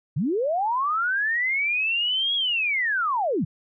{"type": "linear two-way sweep", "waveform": "sine", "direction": "up then down", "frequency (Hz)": [118.6, 3345, 118.6], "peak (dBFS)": -21, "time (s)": [0.16, 3.45], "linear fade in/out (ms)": 10, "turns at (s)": 2.35, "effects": []}